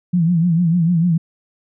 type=tone with vibrato; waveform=sine; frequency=170 Hz; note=F3; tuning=46 cents flat; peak=-12 dBFS; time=0.13-1.18 s; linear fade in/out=10 ms; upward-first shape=triangle; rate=6.7 Hz; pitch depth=120 cents each way; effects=none

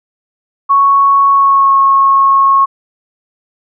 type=tone with pitch glide; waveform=sine; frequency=1108.7 to 1093.4 Hz; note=C#6 to C#6; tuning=0 to -24 cents; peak=-5 dBFS; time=0.69-2.66 s; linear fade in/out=20 ms; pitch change=-24 cents; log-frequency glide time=1.31-1.75 s; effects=none

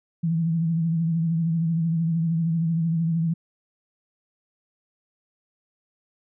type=tone with vibrato; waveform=sine; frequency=164.81 Hz; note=E3; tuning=in tune; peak=-20 dBFS; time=0.23-3.34 s; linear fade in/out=10 ms; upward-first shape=triangle; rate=13 Hz; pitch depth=63 cents each way; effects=none

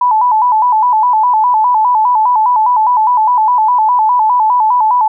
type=tone with vibrato; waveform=sine; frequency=926 Hz; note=A#5; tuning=12 cents flat; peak=-7 dBFS; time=0.01-5.08 s; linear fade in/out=5 ms; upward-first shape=square; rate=4.9 Hz; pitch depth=110 cents each way; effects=none

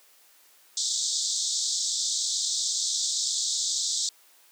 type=band-pass noise; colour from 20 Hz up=white; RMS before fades=-28 dBFS; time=0.77-4.09 s; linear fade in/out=2 ms; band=3500 to 8000 Hz; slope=96 dB/octave; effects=white hiss -58 dBFS RMS until 4.51 s + high-pass 400 Hz 12 dB/octave

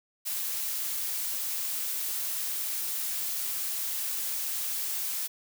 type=noise; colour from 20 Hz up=blue; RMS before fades=-32 dBFS; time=0.25-5.28 s; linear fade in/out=20 ms; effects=none

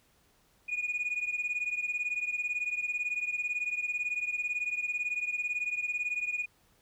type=beating tone pair; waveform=sine; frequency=2450 / 2468 Hz; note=D#7 / D#7; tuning=-27 / -15 cents; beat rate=18 Hz; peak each=-31 / -33 dBFS; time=0.68-6.46 s; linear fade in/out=20 ms; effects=tanh soft clip ceiling -26 dBFS + pink hiss -67 dBFS RMS until 6.81 s

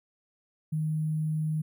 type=tone with sample-and-hold; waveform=sine; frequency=155.56 Hz; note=D#3; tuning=in tune; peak=-26 dBFS; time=0.72-1.62 s; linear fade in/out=10 ms; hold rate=11025 Hz; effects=none

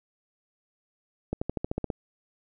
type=accelerating click train; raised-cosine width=2 ms; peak=-15 dBFS; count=9; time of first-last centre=1.33-1.902 s; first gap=85 ms; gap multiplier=0.95; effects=none

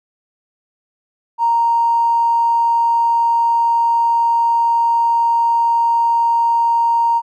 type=tone with tanh clipping; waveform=triangle; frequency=931 Hz; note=A#5; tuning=2 cents flat; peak=-11 dBFS; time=1.38-7.22 s; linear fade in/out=50 ms; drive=2 dB; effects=none

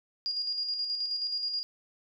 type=tone with tremolo; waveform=sine; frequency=4839 Hz; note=D#8; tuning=49 cents flat; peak=-28 dBFS; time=0.26-1.63 s; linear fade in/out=0 ms; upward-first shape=square; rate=9.4 Hz; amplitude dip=40%; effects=none

